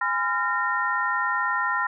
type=tone cluster; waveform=sine; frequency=824 / 1014 / 1383 / 1834 Hz; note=G#5 / B5 / F6 / A#6; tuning=-14 / +45 / -17 / -29 cents; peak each=-32 / -27 / -26 / -27 dBFS; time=0.01-1.87 s; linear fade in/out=5 ms; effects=none